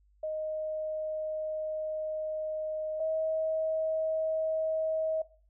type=tone pair in turn; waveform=sine; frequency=622.3 / 635.4 Hz; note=D#5 / D#5; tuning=0 / +36 cents; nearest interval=unison; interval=36 cents; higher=second; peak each=-31 / -28 dBFS; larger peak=second; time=0.23-3 / 3-5.22 s; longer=first; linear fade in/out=5 ms; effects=noise-tail reverb RT60 0.4 s tail -17 dB re dry + added 50 Hz sine -62 dBFS peak until 5.49 s